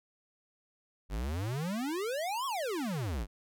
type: exponential two-way sweep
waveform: square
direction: up then down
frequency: 45.89 to 1132 to 45.89 Hz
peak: -33 dBFS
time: 1.09-3.27 s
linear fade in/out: 50 ms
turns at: 2.46 s
effects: none